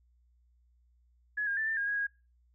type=tone with pitch steps; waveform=sine; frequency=1690 / 1618 / 1764 / 1785 / 1626 / 1653 / 1639 Hz; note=G#6 / G#6 / A6 / A6 / G#6 / G#6 / G#6; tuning=+30 / -46 / +4 / +24 / -37 / -9 / -23 cents; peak=-29 dBFS; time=1.37-2.07 s; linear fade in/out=10 ms; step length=100 ms; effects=noise-tail reverb RT60 0.3 s tail -22 dB re dry + added 60 Hz sine -64 dBFS peak until 2.54 s